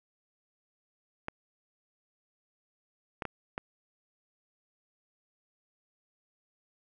clicks, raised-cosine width 0.5 ms, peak -19 dBFS, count 4, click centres 1.284 / 3.222 / 3.253 / 3.579 s, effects none

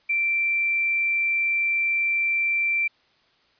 sine tone, 2349 Hz, D7, in tune, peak -20 dBFS, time 0.09-2.88 s, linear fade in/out 10 ms, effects white hiss -62 dBFS RMS until 3.59 s + resampled to 11025 Hz

